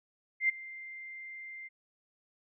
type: tone with ADSR envelope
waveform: sine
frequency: 2093 Hz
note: C7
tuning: in tune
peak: -22 dBFS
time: 0.4-1.69 s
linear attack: 91 ms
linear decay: 11 ms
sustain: -20 dB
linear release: 25 ms
effects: none